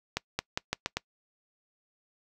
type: accelerating click train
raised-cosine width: 0.2 ms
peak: -11 dBFS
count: 6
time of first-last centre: 0.17-0.97 s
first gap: 220 ms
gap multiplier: 0.84
effects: noise-tail reverb RT60 0.1 s tail -24 dB re dry